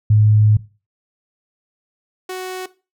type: tone pair in turn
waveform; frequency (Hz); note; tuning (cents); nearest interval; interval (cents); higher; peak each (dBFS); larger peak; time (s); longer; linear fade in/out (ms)
sine / sawtooth; 106.6 / 370.8; G#2 / F#4; +46 / +4; octave + minor seventh; 2158; second; -9 / -21; first; 0.1-0.57 / 2.29-2.66; first; 5
effects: noise-tail reverb RT60 0.3 s tail -17 dB re dry